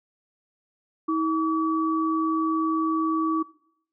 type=tone pair together; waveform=sine; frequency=320.7 / 1143 Hz; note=E4 / D6; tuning=-48 / -47 cents; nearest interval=octave + minor seventh; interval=2201 cents; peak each=-23 / -26 dBFS; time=1.08-3.43 s; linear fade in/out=10 ms; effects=noise-tail reverb RT60 0.7 s tail -21 dB re dry